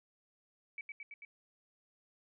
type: tone with echo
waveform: sine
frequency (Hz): 2287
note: D7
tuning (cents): -47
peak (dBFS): -40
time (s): 0.78-0.81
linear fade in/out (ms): 2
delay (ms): 110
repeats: 4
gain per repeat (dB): -2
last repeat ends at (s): 1.25
effects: none